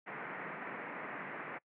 white band-pass noise, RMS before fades -44 dBFS, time 0.06-1.59 s, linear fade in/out 20 ms, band 140 to 2200 Hz, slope 48 dB/octave, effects noise-tail reverb RT60 0.1 s tail -24 dB re dry

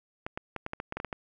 clicks, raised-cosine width 0.5 ms, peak -19 dBFS, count 11, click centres 0.265 / 0.375 / 0.563 / 0.664 / 0.734 / 0.801 / 0.924 / 0.97 / 1.001 / 1.047 / 1.128 s, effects none

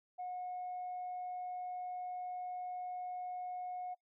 sine tone, 726 Hz, F#5, 33 cents flat, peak -38 dBFS, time 0.18-3.95 s, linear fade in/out 20 ms, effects noise-tail reverb RT60 0.1 s tail -24 dB re dry + tanh soft clip ceiling -36 dBFS

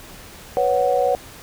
sine chord, B suspended second, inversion none, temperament just, 493.9 / 555.6 / 740.8 Hz, B4 / C#5 / F#5, 0 / +4 / +2 cents, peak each -20 dBFS, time 0.57-1.15 s, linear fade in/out 0 ms, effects pink hiss -41 dBFS RMS until 1.42 s

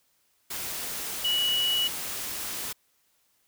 sine tone in noise, 2933 Hz, F#7, 16 cents flat, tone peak -23 dBFS, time 1.24-1.88 s, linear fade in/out 10 ms, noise white, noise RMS -34 dBFS, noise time 0.5-2.73 s, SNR +8 dB, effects white hiss -69 dBFS RMS until 3.47 s

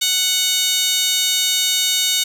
15% pulse tone with high-pass filter, 740 Hz, F#5, in tune, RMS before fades -18 dBFS, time 0.01-2.24 s, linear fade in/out 10 ms, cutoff 4200 Hz, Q 3.7, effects none

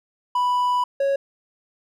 triangle tone pair in turn, 987.8 / 552.5 Hz, B5 / C#5, 0 / -6 cents, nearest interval minor seventh, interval 1006 cents, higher first, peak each -16 dBFS, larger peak neither, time 0.35-0.84 / 1-1.16 s, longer first, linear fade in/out 5 ms, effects none

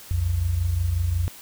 sine tone pair together, 61.74 / 87.31 Hz, B1 / F2, 0 / 0 cents, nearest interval tritone, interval 600 cents, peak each -27 / -21 dBFS, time 0.11-1.28 s, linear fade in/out 0 ms, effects white hiss -44 dBFS RMS until 1.41 s

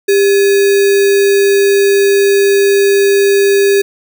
sine tone with sample-and-hold, 398 Hz, G4, 26 cents sharp, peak -6 dBFS, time 0.08-3.82 s, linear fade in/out 10 ms, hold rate 2100 Hz, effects none

